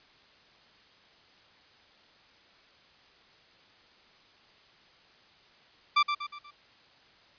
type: tone with echo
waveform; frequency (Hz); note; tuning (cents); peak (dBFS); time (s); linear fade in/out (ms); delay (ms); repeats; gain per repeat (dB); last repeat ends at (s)
sawtooth; 1174.7; D6; 0; -16; 5.96-6.03; 10; 120; 4; -7; 6.51
effects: white hiss -59 dBFS RMS until 7.38 s + resampled to 11025 Hz